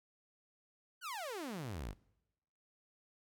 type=exponential sweep; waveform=sawtooth; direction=down; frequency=1568 to 41.2 Hz; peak=-37 dBFS; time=1.01-1.95 s; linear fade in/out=50 ms; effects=noise-tail reverb RT60 1.0 s tail -23 dB re dry